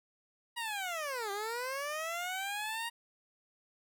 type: linear two-way sweep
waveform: 15% pulse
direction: down then up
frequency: 964 to 391.2 to 944 Hz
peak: -29 dBFS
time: 0.56-2.9 s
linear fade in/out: 20 ms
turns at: 1.31 s
effects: none

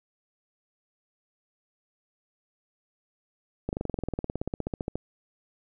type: slowing click train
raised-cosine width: 2 ms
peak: -16 dBFS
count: 24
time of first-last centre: 3.69-4.956 s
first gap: 39 ms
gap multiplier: 1.03
effects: none

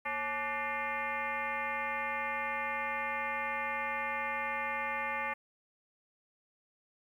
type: tone with frequency modulation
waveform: sine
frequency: 1480 Hz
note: F#6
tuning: in tune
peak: -32 dBFS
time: 0.05-5.34 s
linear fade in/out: 10 ms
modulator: 311 Hz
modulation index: 2.8
effects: 11-bit

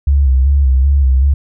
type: tone with vibrato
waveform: sine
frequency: 67.7 Hz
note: C#2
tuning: 40 cents flat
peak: -7 dBFS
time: 0.07-1.34 s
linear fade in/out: 5 ms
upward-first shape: square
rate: 2.6 Hz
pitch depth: 62 cents each way
effects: none

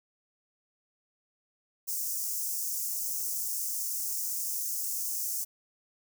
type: high-pass noise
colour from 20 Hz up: white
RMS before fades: -33 dBFS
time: 1.87-5.45 s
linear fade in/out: 20 ms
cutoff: 5500 Hz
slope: 48 dB/octave
effects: none

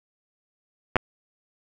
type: clicks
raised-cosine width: 0.5 ms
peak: -4 dBFS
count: 2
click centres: 0.958 / 0.966 s
effects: none

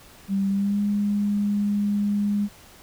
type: tone with pitch glide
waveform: sine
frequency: 196 to 204.8 Hz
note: G3 to G#3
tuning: 0 to -24 cents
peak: -20 dBFS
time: 0.28-2.49 s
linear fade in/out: 50 ms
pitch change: +76 cents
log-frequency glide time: 0.49-0.81 s
effects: pink hiss -49 dBFS RMS until 2.82 s

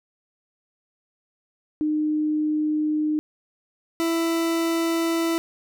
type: tone pair in turn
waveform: sine / 40% pulse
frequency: 305 / 331.4 Hz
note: D#4 / E4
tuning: -34 / +9 cents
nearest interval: minor second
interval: 143 cents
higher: second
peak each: -20 dBFS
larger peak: neither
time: 1.81-3.19 / 4-5.38 s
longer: neither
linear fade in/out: 0 ms
effects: none

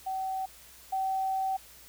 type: tone pair in turn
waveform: sine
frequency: 762 / 766.4 Hz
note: G5 / G5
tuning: -49 / -39 cents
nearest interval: unison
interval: 10 cents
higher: second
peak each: -30 / -27 dBFS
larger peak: second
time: 0.06-0.46 / 0.92-1.57 s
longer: second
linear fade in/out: 10 ms
effects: added 60 Hz sine -62 dBFS peak until 1.88 s + white hiss -53 dBFS RMS until 1.88 s

